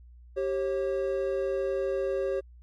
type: tone pair together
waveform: triangle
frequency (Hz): 390 / 542.4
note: G4 / C#5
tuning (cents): -9 / -38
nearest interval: tritone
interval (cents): 571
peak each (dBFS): -27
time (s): 0.36-2.41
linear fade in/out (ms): 20
effects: added 60 Hz sine -48 dBFS peak until 2.62 s + MP3 48 kbps